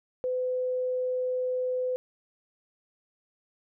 sine tone, 506 Hz, B4, 42 cents sharp, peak -26 dBFS, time 0.24-1.96 s, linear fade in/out 0 ms, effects none

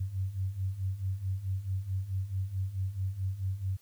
sine beating tone pair, 92.5 / 97.1 Hz, F#2 / G2, 0 / -16 cents, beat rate 4.6 Hz, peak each -36 / -32 dBFS, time 0-3.77 s, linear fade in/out 10 ms, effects white hiss -65 dBFS RMS until 3.81 s

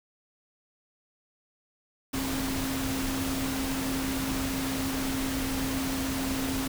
sine tone in noise, 266.5 Hz, C4, 32 cents sharp, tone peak -30 dBFS, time 2.13-6.68 s, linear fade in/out 10 ms, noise pink, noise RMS -33 dBFS, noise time 2.13-6.68 s, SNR 0 dB, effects none

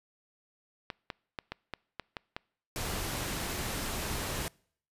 clicks, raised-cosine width 0.3 ms, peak -20 dBFS, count 8, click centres 0.902 / 1.102 / 1.388 / 1.52 / 1.737 / 1.997 / 2.168 / 2.365 s
pink noise, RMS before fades -35 dBFS, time 2.76-4.48 s, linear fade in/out 0 ms
effects noise-tail reverb RT60 0.6 s tail -26 dB re dry + resampled to 32000 Hz

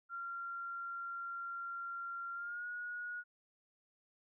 sine tone with pitch glide, 1380 to 1450.3 Hz, F6 to F#6, -21 to -35 cents, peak -40 dBFS, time 0.09-3.24 s, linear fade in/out 50 ms, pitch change +86 cents, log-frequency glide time 2.34-2.66 s, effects none

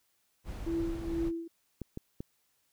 brown noise, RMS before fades -39 dBFS, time 0.44-1.32 s, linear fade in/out 50 ms
sine tone with tremolo, 333.2 Hz, E4, 19 cents sharp, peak -28 dBFS, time 0.66-1.48 s, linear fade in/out 10 ms, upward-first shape triangle, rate 2.2 Hz, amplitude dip 80%
clicks, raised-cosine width 3 ms, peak -25 dBFS, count 3, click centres 1.817 / 1.974 / 2.205 s
effects white hiss -74 dBFS RMS until 2.72 s

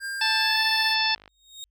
square tone with pitch glide, 1600 to 1775.3 Hz, G6 to A6, +35 to +15 cents, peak -30 dBFS, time 0-0.96 s, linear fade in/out 50 ms, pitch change +180 cents, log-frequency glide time 0.39-0.62 s
harmonic tone, 880 Hz, A5, in tune, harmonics 1 / 2 / 3 / 4 / 5 / 6, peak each -28 / -28 / -28 / -28 / -28 / -28 dBFS, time 0.21-1.15 s, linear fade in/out 5 ms
click train, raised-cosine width 0.3 ms, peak -31 dBFS, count 35, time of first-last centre 0.61-1.278 s, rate 50.9 Hz
30% pulse tone with exponential growth, 3729 Hz, A#7, in tune, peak -31 dBFS, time 1.29-1.64 s, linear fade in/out 0 ms, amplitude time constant 74 ms
effects added 50 Hz sine -70 dBFS peak until 1.7 s

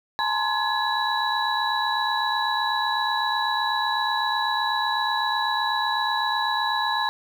sine tone cluster, 850 / 918 / 1041 / 1692 / 3932 Hz, G#5 / A#5 / C6 / G#6 / B7, +40 / -27 / -9 / +32 / -8 cents, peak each -28 dBFS, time 0.19-7.09 s, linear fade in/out 0 ms, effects 8-bit

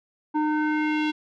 square tone with low-pass filter sweep, 304.9 Hz, D#4, 35 cents flat, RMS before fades -24 dBFS, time 0.34-1.12 s, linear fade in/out 20 ms, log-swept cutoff 1000 to 3300 Hz, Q 2.4, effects none

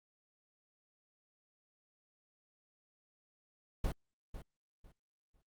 brown noise with echo, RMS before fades -33 dBFS, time 3.84-3.92 s, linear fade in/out 5 ms, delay 500 ms, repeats 3, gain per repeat -12 dB, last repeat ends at 5.42 s, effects Opus 48 kbps

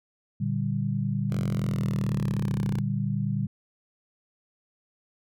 sine chord, G minor, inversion first, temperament equal, 116.54 / 146.83 / 196 Hz, Bb2 / D3 / G3, 0 / 0 / 0 cents, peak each -29 dBFS, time 0.4-3.47 s, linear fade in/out 10 ms
5% pulse exponential sweep, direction down, 45.99 to 31.45 Hz, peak -24 dBFS, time 1.3-2.81 s, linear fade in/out 10 ms
effects none

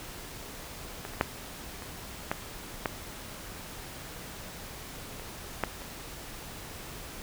clicks, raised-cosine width 0.5 ms, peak -22 / -28 / -8 / -27 / -12 / -12 / -28 / -11 / -26 dBFS, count 9, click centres 1.051 / 1.136 / 1.211 / 1.822 / 2.315 / 2.858 / 5.197 / 5.637 / 5.819 s, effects pink hiss -43 dBFS RMS until 7.22 s

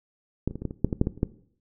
clicks, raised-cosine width 3 ms, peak -11 / -24 / -21 / -21 / -15 / -22 / -7 / -13 / -7 / -12 / -30 / -9 dBFS, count 12, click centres 0.476 / 0.51 / 0.556 / 0.62 / 0.653 / 0.709 / 0.846 / 0.928 / 1.014 / 1.071 / 1.176 / 1.231 s, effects noise-tail reverb RT60 0.6 s tail -18 dB re dry

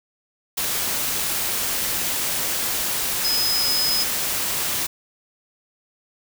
sine tone in noise, 5070 Hz, D#8, 32 cents sharp, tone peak -20 dBFS, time 3.24-4.04 s, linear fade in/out 10 ms, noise white, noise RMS -24 dBFS, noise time 0.57-4.87 s, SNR +1 dB, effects none

